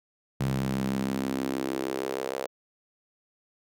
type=tone with high-pass filter sweep; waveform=sawtooth; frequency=66.4 Hz; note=C2; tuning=26 cents sharp; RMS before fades=-30 dBFS; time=0.4-2.47 s; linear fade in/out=5 ms; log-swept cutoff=140 to 520 Hz; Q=3; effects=none